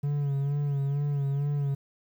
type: tone with vibrato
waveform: triangle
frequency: 141.9 Hz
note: C#3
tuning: 41 cents sharp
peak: -23 dBFS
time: 0.03-1.75 s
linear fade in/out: 10 ms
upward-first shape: sine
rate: 2.2 Hz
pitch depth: 44 cents each way
effects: 10-bit